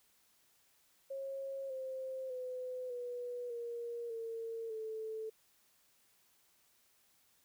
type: tone with pitch steps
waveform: sine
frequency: 543 / 524.2 / 506.1 / 488.5 / 471.6 / 455.3 / 439.5 Hz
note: C#5 / C5 / B4 / B4 / A#4 / A#4 / A4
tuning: -36 / +3 / +42 / -19 / +20 / -41 / -2 cents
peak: -39 dBFS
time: 1.1-5.3 s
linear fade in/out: 10 ms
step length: 600 ms
effects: white hiss -71 dBFS RMS until 7.44 s